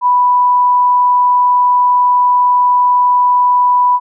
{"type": "tone", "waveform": "sine", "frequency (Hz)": 987.8, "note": "B5", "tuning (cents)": 0, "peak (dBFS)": -7, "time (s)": [0.01, 4], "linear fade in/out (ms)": 50, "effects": []}